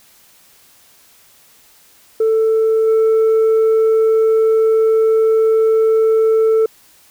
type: tone with level steps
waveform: sine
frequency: 443.1 Hz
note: A4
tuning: 12 cents sharp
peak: -9 / -7 dBFS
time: 2.2-6.66 s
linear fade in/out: 5 ms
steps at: 2.87 s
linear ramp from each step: 10 ms
effects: tanh soft clip ceiling -9 dBFS + white hiss -49 dBFS RMS until 7.1 s